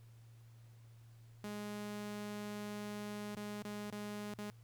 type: tone with dropouts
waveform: sawtooth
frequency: 207.7 Hz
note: G#3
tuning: in tune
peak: -38 dBFS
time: 1.44-4.5 s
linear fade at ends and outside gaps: 0 ms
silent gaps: 3.349-3.369 / 3.623-3.651 / 3.902-3.926 / 4.338-4.386 s
effects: added 115 Hz sine -56 dBFS peak until 4.63 s + pink hiss -71 dBFS RMS until 4.63 s